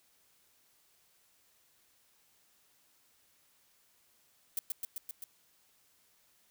violet noise with echo, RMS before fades -33 dBFS, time 4.57-4.59 s, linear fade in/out 2 ms, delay 130 ms, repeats 5, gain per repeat -2 dB, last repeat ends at 5.24 s, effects white hiss -69 dBFS RMS until 6.5 s

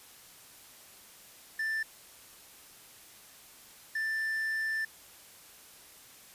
triangle tone bursts at uneven times, 1772 Hz, A6, 12 cents sharp, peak -28 dBFS, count 2, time 1.59-1.83 / 3.95-4.85 s, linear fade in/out 5 ms, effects white hiss -54 dBFS RMS until 6.34 s + resampled to 32000 Hz

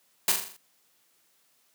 white noise with echo, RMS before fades -22 dBFS, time 0.28-0.32 s, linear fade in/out 2 ms, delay 41 ms, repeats 6, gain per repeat -5 dB, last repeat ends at 0.566 s, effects white hiss -67 dBFS RMS until 1.74 s + high-pass 150 Hz 12 dB/octave

